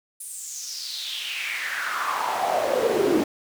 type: noise with high-pass filter sweep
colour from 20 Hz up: brown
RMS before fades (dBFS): -26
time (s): 0.2-3.24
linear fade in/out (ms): 5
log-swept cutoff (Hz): 9800 to 300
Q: 5.2
effects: none